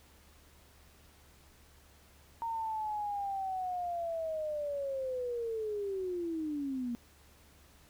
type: linear sweep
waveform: sine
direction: down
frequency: 924 to 233.1 Hz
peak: -33 dBFS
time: 2.42-6.95 s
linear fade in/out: 0 ms
effects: added 72 Hz sine -62 dBFS peak until 7.89 s + pink hiss -62 dBFS RMS until 7.89 s